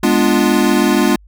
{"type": "chord", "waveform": "square", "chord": "G# diminished seventh", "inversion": "none", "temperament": "equal", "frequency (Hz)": [207.7, 246.9, 293.7, 349.2], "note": ["G#3", "B3", "D4", "F4"], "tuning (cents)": [0, 0, 0, 0], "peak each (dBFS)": -17, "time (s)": [0.03, 1.16], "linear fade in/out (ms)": 5, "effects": ["added 50 Hz sine -41 dBFS peak until 1.27 s"]}